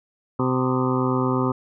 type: harmonic tone with a mistuned harmonic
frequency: 128.6 Hz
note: C3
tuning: 30 cents flat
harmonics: 1 / 2 / 3 / 4 / 6 / 7 / 8 / 9 / 10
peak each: -25 / -23 / -26 / -30 / -37 / -32 / -30 / -33 / -31 dBFS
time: 0.39-1.52 s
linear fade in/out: 5 ms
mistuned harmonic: 10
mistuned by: -63 cents
effects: none